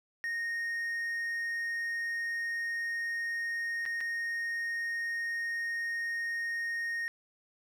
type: tone with dropouts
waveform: triangle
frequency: 1856 Hz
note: A#6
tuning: 8 cents flat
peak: -30 dBFS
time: 0.24-7.08 s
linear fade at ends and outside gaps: 0 ms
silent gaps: 3.854-3.861 / 4.006-4.01 s
effects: none